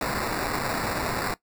white noise with sample-and-hold, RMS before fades -28 dBFS, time 0.01-1.34 s, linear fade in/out 2 ms, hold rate 3150 Hz, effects noise-tail reverb RT60 0.1 s tail -18 dB re dry

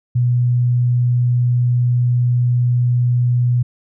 sine tone, 122.5 Hz, B2, 14 cents flat, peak -12 dBFS, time 0.15-3.63 s, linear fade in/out 10 ms, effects none

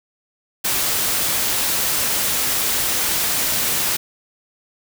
white noise, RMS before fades -20 dBFS, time 0.64-3.97 s, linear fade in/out 10 ms, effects none

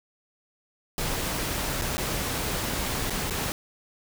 pink noise with dropouts, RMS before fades -29 dBFS, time 0.98-3.52 s, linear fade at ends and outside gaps 0 ms, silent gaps 1.814-1.82 / 1.97-1.98 / 3.098-3.105 / 3.298-3.307 s, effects none

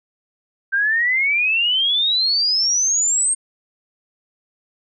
sine exponential sweep, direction up, 1560 to 8600 Hz, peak -15 dBFS, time 0.72-3.35 s, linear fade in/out 20 ms, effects none

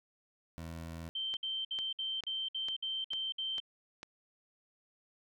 20% pulse tone, 82.5 Hz, E2, 2 cents sharp, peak -37 dBFS, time 0.58-1.09 s, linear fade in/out 0 ms
sine tone bursts, 3121 Hz, G7, 8 cents flat, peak -34 dBFS, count 9, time 1.15-3.602 s, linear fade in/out 5 ms, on 220 ms, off 59 ms
click train, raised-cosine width 0.2 ms, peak -27 dBFS, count 7, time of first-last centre 1.34-4.031 s, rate 2.23 Hz
effects none

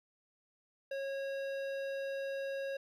sine tone with hard clipping, 547 Hz, C#5, 23 cents flat, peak -38 dBFS, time 0.91-2.77 s, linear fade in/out 5 ms, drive 13 dB, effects none

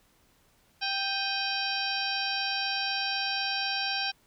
harmonic tone with a mistuned harmonic, 784 Hz, G5, in tune, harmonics 1 / 2 / 3 / 4 / 5 / 6 / 7, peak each -35 / -35 / -35 / -36 / -37 / -36 / -36 dBFS, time 0.81-4.12 s, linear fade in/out 20 ms, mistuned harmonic 3, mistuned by +100 cents, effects pink hiss -65 dBFS RMS until 4.26 s

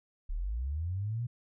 sine linear sweep, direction up, 32.7 to 123.47 Hz, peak -31 dBFS, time 0.29-1.27 s, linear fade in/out 10 ms, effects none

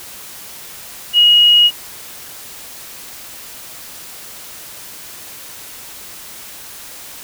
sine tone, 2890 Hz, F#7, 41 cents flat, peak -6 dBFS, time 1.13-1.71 s, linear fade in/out 50 ms, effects white hiss -34 dBFS RMS until 7.23 s

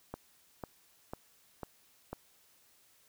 click train, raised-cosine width 1 ms, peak -25 dBFS, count 5, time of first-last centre 0.14-2.13 s, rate 2.01 Hz, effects white hiss -66 dBFS RMS until 3.08 s

